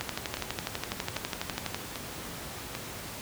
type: two click trains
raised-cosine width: 0.2 ms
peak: -13 / -17 dBFS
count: 22 / 4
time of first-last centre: 0.01-1.746 / 0.37-2.751 s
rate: 12.1 / 1.26 Hz
effects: pink hiss -40 dBFS RMS until 3.21 s + high-pass 60 Hz 12 dB/octave